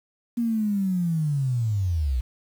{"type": "linear sweep", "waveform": "sine", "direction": "down", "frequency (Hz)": [239.1, 58], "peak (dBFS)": -21, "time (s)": [0.37, 2.21], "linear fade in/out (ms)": 10, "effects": ["8-bit"]}